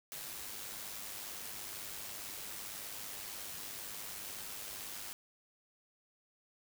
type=noise with amplitude modulation; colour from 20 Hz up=white; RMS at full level=-43 dBFS; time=0.12-5.13 s; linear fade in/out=0 ms; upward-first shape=sine; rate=102 Hz; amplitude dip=40%; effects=none